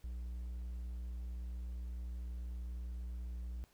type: tone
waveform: triangle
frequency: 60.2 Hz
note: B1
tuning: 44 cents flat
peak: -38 dBFS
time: 0.04-3.64 s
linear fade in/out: 0 ms
effects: pink hiss -70 dBFS RMS until 3.73 s